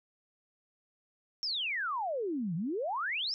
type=exponential two-way sweep; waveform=sine; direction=down then up; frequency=5588 to 155.1 to 5588 Hz; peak=-31 dBFS; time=1.43-3.34 s; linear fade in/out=0 ms; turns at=2.55 s; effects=none